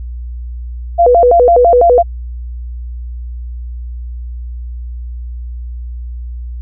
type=tone with vibrato; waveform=sine; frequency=581 Hz; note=D5; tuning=19 cents flat; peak=-4 dBFS; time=0.98-2.03 s; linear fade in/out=20 ms; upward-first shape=square; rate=6 Hz; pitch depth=290 cents each way; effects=added 60 Hz sine -21 dBFS peak until 6.61 s